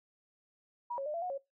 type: tone with pitch steps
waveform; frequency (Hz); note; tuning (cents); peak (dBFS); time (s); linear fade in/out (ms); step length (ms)
sine; 961 / 549 / 602 / 677 / 725 / 550; B5 / C#5 / D5 / E5 / F#5 / C#5; -48 / -17 / +43 / +46 / -35 / -14; -34; 0.9-1.38; 10; 80
effects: noise-tail reverb RT60 0.2 s tail -21 dB re dry